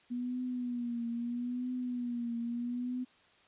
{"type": "tone with vibrato", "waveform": "sine", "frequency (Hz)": 242.5, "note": "B3", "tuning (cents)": -31, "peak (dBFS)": -33, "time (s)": [0.1, 3.05], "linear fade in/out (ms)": 20, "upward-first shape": "triangle", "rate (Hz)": 0.77, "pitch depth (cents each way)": 72, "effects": ["white hiss -64 dBFS RMS until 3.47 s", "resampled to 8000 Hz"]}